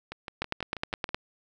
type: two click trains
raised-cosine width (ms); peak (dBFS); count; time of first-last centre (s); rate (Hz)
0.3; -12 / -21; 8 / 7; 0.42-1.145 / 0.12-1.091; 9.65 / 6.18
effects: none